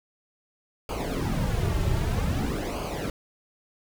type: noise with flanger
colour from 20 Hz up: brown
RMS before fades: -27 dBFS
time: 0.89-3.1 s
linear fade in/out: 2 ms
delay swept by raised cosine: 0.53 to 4.13 ms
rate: 0.52 Hz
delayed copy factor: -0.75
effects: none